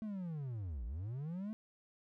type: linear two-way sweep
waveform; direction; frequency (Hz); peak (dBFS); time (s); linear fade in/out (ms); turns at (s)
triangle; down then up; 222.3 to 52.7 to 222.3; -37; 0.02-1.53; 0; 0.85
effects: none